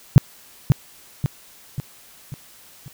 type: tone with echo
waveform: sine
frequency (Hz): 136.3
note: C#3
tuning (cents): -29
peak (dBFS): -3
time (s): 0.16-0.18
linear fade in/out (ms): 0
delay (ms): 540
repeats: 5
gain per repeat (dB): -6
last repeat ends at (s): 2.88
effects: white hiss -48 dBFS RMS until 2.93 s